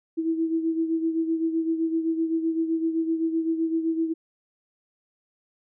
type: beating tone pair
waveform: sine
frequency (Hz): 324.8 / 332.6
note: E4 / E4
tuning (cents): -26 / +16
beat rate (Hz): 7.8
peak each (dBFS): -23 / -30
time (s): 0.17-4.14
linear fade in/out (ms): 20
effects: none